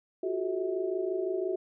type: tone cluster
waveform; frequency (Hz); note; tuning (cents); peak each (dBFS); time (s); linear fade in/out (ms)
sine; 349.6 / 375.5 / 429.3 / 646; F4 / F#4 / A4 / E5; +2 / +26 / -43 / -35; -36 / -30 / -38 / -37; 0.23-1.56; 5
effects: none